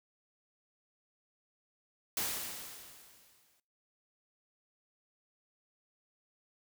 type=noise with exponential decay; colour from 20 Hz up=white; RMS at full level=-33 dBFS; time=2.17-3.6 s; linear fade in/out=2 ms; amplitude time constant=310 ms; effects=noise-tail reverb RT60 0.4 s tail -22 dB re dry